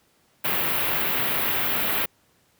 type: band-stop noise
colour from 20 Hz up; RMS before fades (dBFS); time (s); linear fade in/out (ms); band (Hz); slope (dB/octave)
white; -24; 0.44-2.06; 10; 3200 to 14000; 24
effects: pink hiss -63 dBFS RMS until 2.59 s + high-pass 80 Hz 12 dB/octave